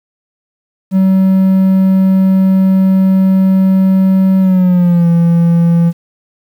triangle tone with pitch glide, 190 to 169.27 Hz, F#3 to E3, +46 to +46 cents, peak -4 dBFS, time 0.91-5.93 s, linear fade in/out 50 ms, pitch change -200 cents, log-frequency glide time 4.4-5.08 s, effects 7-bit

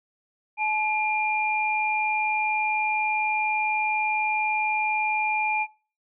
sine tone pair together, 857.9 / 2400 Hz, A5 / D7, -44 / +37 cents, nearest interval octave + tritone, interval 1781 cents, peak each -25 dBFS, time 0.57-5.67 s, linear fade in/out 50 ms, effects noise-tail reverb RT60 0.4 s tail -22 dB re dry

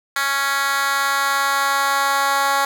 10% pulse tone with high-pass filter sweep, 277.2 Hz, C#4, in tune, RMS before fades -19 dBFS, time 0.16-2.65 s, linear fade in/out 2 ms, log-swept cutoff 1500 to 860 Hz, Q 1.5, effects none

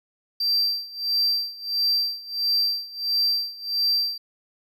triangle tone with tremolo, 4699 Hz, D8, in tune, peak -17 dBFS, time 0.4-4.18 s, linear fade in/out 5 ms, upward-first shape sine, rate 1.5 Hz, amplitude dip 90%, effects none

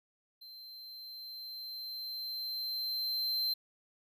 square tone with level ramp, 4113 Hz, C8, 30 cents flat, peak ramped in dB -49 to -30 dBFS, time 0.41-3.54 s, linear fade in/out 10 ms, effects none

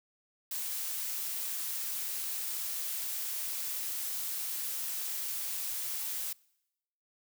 blue noise, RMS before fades -36 dBFS, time 0.51-6.33 s, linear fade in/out 5 ms, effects noise-tail reverb RT60 0.9 s tail -25 dB re dry

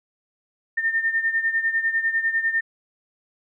sine beating tone pair, 1810 / 1820 Hz, A6 / A#6, +48 / -42 cents, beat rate 10 Hz, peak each -21 / -26 dBFS, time 0.77-2.61 s, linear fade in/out 10 ms, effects none

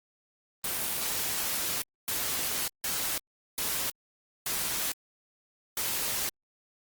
white noise bursts at uneven times, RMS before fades -31 dBFS, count 6, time 0.64-1.82 / 2.08-2.68 / 2.84-3.18 / 3.58-3.9 / 4.46-4.92 / 5.77-6.29 s, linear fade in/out 2 ms, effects Opus 24 kbps

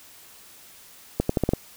accelerating click train, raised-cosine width 2 ms, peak -7 dBFS, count 6, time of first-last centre 1.2-1.535 s, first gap 94 ms, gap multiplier 0.83, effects white hiss -49 dBFS RMS until 1.76 s

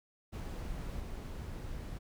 brown noise with level steps, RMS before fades -40 / -42 dBFS, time 0.32-1.99 s, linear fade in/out 20 ms, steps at 1 s, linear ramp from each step 2 ms, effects none

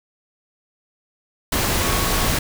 sine tone in noise, 1108.7 Hz, C#6, in tune, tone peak -29 dBFS, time 1.81-2.28 s, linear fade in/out 5 ms, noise pink, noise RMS -20 dBFS, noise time 1.52-2.39 s, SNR -12 dB, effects none

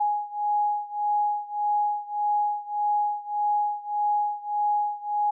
sine beating tone pair, 830.6 / 832.3 Hz, G#5 / G#5, 0 / +4 cents, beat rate 1.7 Hz, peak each -25 / -27 dBFS, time 0-5.31 s, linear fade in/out 10 ms, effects none

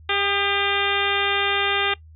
harmonic tone with a mistuned harmonic, 399.3 Hz, G4, 32 cents sharp, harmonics 1 / 2 / 3 / 4 / 5 / 6 / 7 / 8 / 9, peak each -28 / -28 / -28 / -28 / -28 / -28 / -28 / -28 / -28 dBFS, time 0.09-1.94 s, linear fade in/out 5 ms, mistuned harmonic 3, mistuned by +37 cents, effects noise-tail reverb RT60 0.1 s tail -19 dB re dry + added 79 Hz sine -43 dBFS peak until 2.15 s

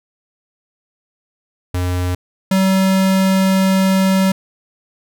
square tone pair in turn, 90 / 190.7 Hz, F#2 / G3, -47 / -47 cents, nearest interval octave + minor second, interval 1300 cents, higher second, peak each -17 / -12 dBFS, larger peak second, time 1.74-2.15 / 2.51-4.32 s, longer second, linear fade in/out 5 ms, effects none

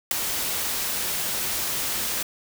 white noise with ADSR envelope, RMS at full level -18 dBFS, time 0.11-2.23 s, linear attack 3 ms, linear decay 7 ms, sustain -9 dB, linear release 6 ms, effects none

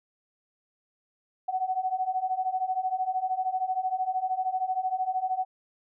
sine beating tone pair, 740 / 753 Hz, F#5 / F#5, 0 / +30 cents, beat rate 13 Hz, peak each -30 / -28 dBFS, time 1.48-5.45 s, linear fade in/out 10 ms, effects none

